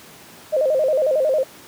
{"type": "tone with vibrato", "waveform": "sine", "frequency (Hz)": 570, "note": "C#5", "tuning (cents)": 48, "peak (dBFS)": -15, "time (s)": [0.52, 1.44], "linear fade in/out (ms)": 20, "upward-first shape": "square", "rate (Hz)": 11, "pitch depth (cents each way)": 140, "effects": ["pink hiss -43 dBFS RMS until 1.67 s", "high-pass 150 Hz 12 dB/octave"]}